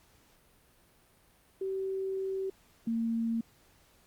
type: tone pair in turn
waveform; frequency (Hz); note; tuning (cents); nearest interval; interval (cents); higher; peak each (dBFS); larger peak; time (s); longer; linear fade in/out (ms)
sine; 384 / 228.7; G4 / A#3; -36 / -33; major sixth; 897; first; -31 / -28; second; 1.61-2.5 / 2.87-3.41; first; 5
effects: pink hiss -64 dBFS RMS until 4.06 s + Opus 48 kbps